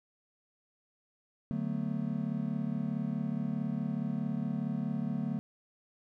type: chord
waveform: triangle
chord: B minor seventh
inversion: first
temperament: just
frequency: 148.16 / 185.21 / 222.2 / 246.9 Hz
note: D3 / F#3 / A3 / B3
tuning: +16 / +2 / +17 / 0 cents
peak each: -35 / -35 / -33 / -37 dBFS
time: 1.51-5.39 s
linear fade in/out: 0 ms
effects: none